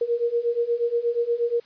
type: beating tone pair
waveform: sine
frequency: 467.3 / 475.7 Hz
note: A#4 / A#4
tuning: +4 / +35 cents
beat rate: 8.4 Hz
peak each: -25 / -23 dBFS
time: 0.01-1.6 s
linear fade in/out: 5 ms
effects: white hiss -56 dBFS RMS until 1.65 s + resampled to 11025 Hz